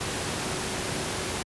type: tone in noise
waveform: sine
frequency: 374.3 Hz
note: F#4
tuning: 20 cents sharp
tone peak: -39 dBFS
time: 0-1.43 s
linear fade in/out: 10 ms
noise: pink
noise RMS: -30 dBFS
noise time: 0-1.43 s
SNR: -12 dB
effects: high-pass 80 Hz 12 dB/octave + resampled to 24000 Hz